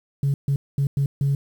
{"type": "tone bursts at uneven times", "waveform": "sine", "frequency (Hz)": 139.6, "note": "C#3", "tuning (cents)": 13, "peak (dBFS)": -16, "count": 5, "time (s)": [[0.23, 0.34], [0.48, 0.56], [0.78, 0.87], [0.97, 1.06], [1.21, 1.35]], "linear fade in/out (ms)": 2, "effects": ["tanh soft clip ceiling -15 dBFS", "8-bit"]}